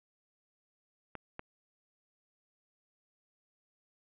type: clicks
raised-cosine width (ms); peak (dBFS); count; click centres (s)
0.5; -26 / -25; 2; 1.153 / 1.394
effects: resampled to 8000 Hz + 11-bit